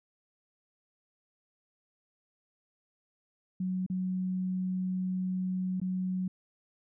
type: tone with dropouts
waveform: sine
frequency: 185 Hz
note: F#3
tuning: in tune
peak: -29 dBFS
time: 3.6-6.28 s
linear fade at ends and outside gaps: 5 ms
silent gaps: 3.864-3.899 / 5.801-5.815 s
effects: none